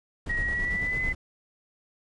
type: noise with tremolo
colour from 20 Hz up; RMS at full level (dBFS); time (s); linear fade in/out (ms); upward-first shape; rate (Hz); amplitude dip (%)
brown; -32; 0.26-1.15; 5; square; 9; 40
type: tone with pitch glide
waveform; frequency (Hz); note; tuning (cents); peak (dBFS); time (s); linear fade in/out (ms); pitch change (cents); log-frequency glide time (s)
sine; 1900 to 2025; A#6 to B6; +33 to +43; -26; 0.29-1.13; 10; +110; 0.44-1.01
effects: resampled to 24000 Hz